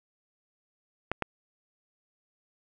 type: clicks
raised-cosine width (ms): 0.5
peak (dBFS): -13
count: 2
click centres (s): 1.116 / 1.223
effects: none